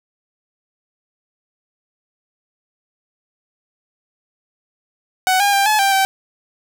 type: tone with pitch steps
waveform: sawtooth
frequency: 747 / 808 / 793 / 856 / 787 / 774 Hz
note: F#5 / G#5 / G5 / A5 / G5 / G5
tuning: +16 / -48 / +20 / -48 / +7 / -22 cents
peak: -9 dBFS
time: 5.27-6.05 s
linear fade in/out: 0 ms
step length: 130 ms
effects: none